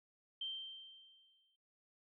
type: tone with exponential decay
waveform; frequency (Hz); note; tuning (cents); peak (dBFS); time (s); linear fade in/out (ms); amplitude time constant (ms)
sine; 3136; G7; 0; -38; 0.41-1.56; 5; 250
effects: noise-tail reverb RT60 0.3 s tail -17 dB re dry